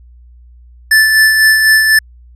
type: tone with tremolo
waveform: square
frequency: 1754 Hz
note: A6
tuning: 6 cents flat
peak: -5 dBFS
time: 0.91-1.99 s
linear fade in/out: 5 ms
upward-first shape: sine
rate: 4 Hz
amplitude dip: 40%
effects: added 60 Hz sine -37 dBFS peak until 2.35 s + resampled to 32000 Hz